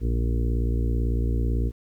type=harmonic tone; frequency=58 Hz; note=A#1; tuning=8 cents flat; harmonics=1 / 2 / 4 / 5 / 6 / 7 / 8; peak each=-22 / -28 / -34 / -36 / -38 / -39 / -40 dBFS; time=0-1.72 s; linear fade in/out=50 ms; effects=10-bit